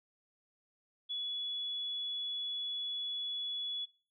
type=tone; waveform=sine; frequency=3400 Hz; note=G#7; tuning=40 cents sharp; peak=-35 dBFS; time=1.09-3.86 s; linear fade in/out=20 ms; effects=noise-tail reverb RT60 0.4 s tail -24 dB re dry